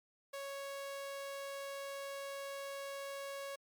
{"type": "tone", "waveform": "sawtooth", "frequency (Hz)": 554.4, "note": "C#5", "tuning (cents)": 0, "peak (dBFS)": -38, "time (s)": [0.33, 3.56], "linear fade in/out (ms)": 10, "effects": ["MP3 96 kbps"]}